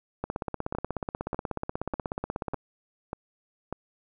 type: two click trains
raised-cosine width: 1 ms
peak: -16 / -18 dBFS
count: 39 / 6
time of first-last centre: 0.24-2.543 / 0.75-3.726 s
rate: 16.5 / 1.68 Hz
effects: none